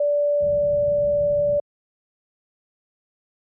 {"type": "tone", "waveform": "sine", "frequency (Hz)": 582, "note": "D5", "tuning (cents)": -16, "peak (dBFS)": -17, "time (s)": [0, 1.6], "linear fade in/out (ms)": 5}
{"type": "low-pass noise", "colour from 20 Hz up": "pink", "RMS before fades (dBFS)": -33, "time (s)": [0.4, 1.58], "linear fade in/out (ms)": 10, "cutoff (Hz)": 200, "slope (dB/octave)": 96}
{"effects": ["high-pass 80 Hz 12 dB/octave"]}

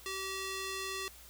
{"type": "tone with band-pass filter", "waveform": "square", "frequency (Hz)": 384.1, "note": "G4", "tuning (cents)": -35, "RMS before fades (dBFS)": -39, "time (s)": [0.06, 1.08], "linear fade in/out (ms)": 0, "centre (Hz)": 4800, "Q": 0.51, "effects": ["added 60 Hz sine -58 dBFS peak until 1.29 s", "white hiss -55 dBFS RMS until 1.29 s"]}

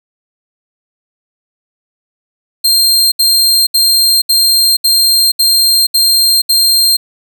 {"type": "tone bursts", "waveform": "sawtooth", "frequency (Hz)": 4186, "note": "C8", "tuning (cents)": 0, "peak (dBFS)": -4, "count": 8, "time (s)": [2.64, 6.97], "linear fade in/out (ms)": 10, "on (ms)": 480, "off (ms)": 70, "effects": ["7-bit"]}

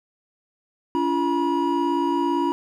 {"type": "tone cluster", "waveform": "triangle", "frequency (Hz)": [285.3, 343.1, 964], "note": ["C#4", "F4", "B5"], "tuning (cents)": [50, -31, -42], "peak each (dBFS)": -22, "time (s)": [0.95, 2.52], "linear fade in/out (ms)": 0, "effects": []}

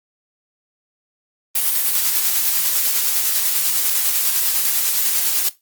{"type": "noise with tremolo", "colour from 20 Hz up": "blue", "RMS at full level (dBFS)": -17, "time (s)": [1.55, 5.49], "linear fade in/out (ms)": 5, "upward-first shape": "square", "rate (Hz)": 10, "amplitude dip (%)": 25, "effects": ["noise-tail reverb RT60 0.2 s tail -17 dB re dry", "Opus 32 kbps"]}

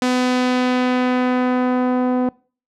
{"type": "tone with low-pass filter sweep", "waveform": "sawtooth", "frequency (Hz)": 251.4, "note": "B3", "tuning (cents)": 31, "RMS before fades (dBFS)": -18, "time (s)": [0.02, 2.29], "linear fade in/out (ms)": 2, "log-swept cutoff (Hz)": [7200, 780], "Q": 0.83, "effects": ["noise-tail reverb RT60 0.4 s tail -24 dB re dry"]}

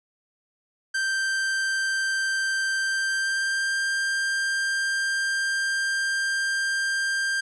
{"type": "tone with pitch glide", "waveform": "45% pulse", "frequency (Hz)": [1568, 1587.1], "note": ["G6", "G6"], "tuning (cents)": [0, 21], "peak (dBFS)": -23, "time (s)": [0.94, 7.41], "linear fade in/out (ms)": 10, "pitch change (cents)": 21, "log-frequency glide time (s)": [2.77, 3.8], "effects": ["resampled to 22050 Hz"]}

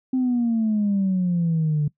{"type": "exponential sweep", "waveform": "sine", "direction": "down", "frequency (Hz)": [261.6, 145.6], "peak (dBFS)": -17, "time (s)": [0.13, 1.88], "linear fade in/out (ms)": 5, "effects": ["noise-tail reverb RT60 0.1 s tail -22 dB re dry", "tanh soft clip ceiling -15 dBFS"]}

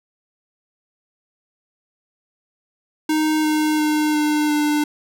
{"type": "tone with pitch steps", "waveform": "square", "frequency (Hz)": [310, 307, 304, 301, 298.1], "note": ["D#4", "D#4", "D#4", "D4", "D4"], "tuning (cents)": [-6, -23, -40, 43, 26], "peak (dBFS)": -17, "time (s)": [3.09, 4.84], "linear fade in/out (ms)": 5, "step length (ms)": 350, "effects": []}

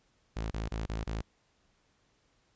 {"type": "tone bursts", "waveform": "sawtooth", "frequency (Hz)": 54.7, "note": "A1", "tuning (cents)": -9, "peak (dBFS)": -29, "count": 5, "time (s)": [0.36, 1.218], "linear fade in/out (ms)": 10, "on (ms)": 150, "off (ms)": 27, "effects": ["pink hiss -71 dBFS RMS until 2.55 s", "resampled to 16000 Hz"]}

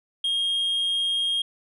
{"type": "tone", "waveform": "sine", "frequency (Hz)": 3241, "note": "G#7", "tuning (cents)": -43, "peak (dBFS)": -19, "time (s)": [0.24, 1.42], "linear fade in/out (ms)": 5, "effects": ["tanh soft clip ceiling -21 dBFS"]}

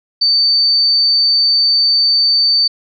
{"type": "tone", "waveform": "sine", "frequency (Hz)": 4570, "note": "D8", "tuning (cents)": -48, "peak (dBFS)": -9, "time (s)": [0.21, 2.68], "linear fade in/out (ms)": 10, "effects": []}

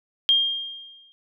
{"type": "tone with exponential decay", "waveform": "sine", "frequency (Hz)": 3213, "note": "G7", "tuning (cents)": 42, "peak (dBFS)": -13, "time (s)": [0.29, 1.12], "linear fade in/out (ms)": 0, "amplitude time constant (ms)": 180, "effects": []}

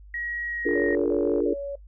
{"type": "tone with pitch glide", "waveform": "sine", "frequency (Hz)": [1902, 1871.5], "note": ["A#6", "A#6"], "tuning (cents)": [34, 6], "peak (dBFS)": -29, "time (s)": [0.14, 0.95], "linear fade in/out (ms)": 2, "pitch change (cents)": -28, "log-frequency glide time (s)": [0.47, 0.84]}
{"type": "chord", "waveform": "sine", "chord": "Bb dominant seventh", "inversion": "first", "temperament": "just", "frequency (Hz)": [291.4, 349.6, 419.5, 466.2], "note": ["D4", "F4", "Ab4", "Bb4"], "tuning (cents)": [-13, 2, 17, 0], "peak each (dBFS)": -26, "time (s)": [0.65, 1.54], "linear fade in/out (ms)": 10}
{"type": "click train", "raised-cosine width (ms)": 1, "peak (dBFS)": -27, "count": 34, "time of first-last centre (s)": [0.69, 1.404], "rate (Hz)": 46.2}
{"type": "tone bursts", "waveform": "sine", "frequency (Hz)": 562, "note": "C#5", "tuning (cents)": 24, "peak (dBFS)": -29, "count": 3, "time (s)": [0.75, 1.756], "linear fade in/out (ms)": 5, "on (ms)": 300, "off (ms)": 53}
{"effects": ["noise-tail reverb RT60 0.1 s tail -19 dB re dry", "added 50 Hz sine -44 dBFS peak until 1.87 s"]}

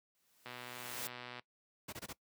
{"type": "noise with exponential growth", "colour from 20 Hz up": "white", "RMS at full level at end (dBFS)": -40, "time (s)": [0.15, 1.07], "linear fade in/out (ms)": 0, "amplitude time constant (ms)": 200}
{"type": "click train", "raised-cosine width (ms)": 0.3, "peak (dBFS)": -30, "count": 116, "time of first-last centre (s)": [0.46, 1.395], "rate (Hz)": 123}
{"type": "noise bursts", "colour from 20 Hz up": "pink", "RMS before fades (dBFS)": -44, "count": 4, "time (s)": [1.88, 2.131], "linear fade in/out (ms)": 10, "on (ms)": 47, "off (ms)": 21}
{"effects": ["noise-tail reverb RT60 0.1 s tail -20 dB re dry", "high-pass 100 Hz 12 dB/octave"]}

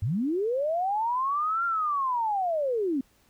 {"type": "linear two-way sweep", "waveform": "sine", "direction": "up then down", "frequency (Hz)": [86.3, 1396.9, 250.1], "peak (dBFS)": -24, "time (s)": [0.02, 3.01], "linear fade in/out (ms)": 5, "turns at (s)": 1.65, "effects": ["pink hiss -64 dBFS RMS until 3.29 s"]}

